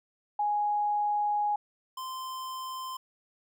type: tone pair in turn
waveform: sine / square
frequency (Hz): 830.6 / 1038.1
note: G#5 / C6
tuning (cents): 0 / -14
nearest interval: major third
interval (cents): 386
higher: second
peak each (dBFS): -25 / -36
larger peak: first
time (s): 0.39-1.56 / 1.97-2.97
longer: first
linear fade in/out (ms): 5
effects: none